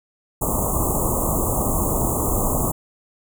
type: band-stop noise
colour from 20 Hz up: pink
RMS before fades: -21 dBFS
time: 0.41-2.72 s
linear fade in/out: 10 ms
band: 1200 to 6800 Hz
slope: 96 dB/octave
effects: none